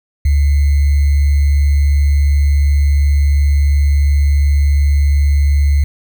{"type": "tone with sample-and-hold", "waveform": "sine", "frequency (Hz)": 71.4, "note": "D2", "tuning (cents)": -48, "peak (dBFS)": -8, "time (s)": [0.25, 5.84], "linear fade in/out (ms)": 5, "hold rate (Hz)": 2100, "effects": []}